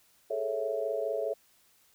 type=chord; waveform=sine; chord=A major seventh; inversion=third; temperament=equal; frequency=415.3 / 440 / 554.4 / 659.3 Hz; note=G#4 / A4 / C#5 / E5; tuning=0 / 0 / 0 / 0 cents; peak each=-38 / -34 / -34 / -34 dBFS; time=0.3-1.34 s; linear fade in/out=10 ms; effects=white hiss -65 dBFS RMS until 1.94 s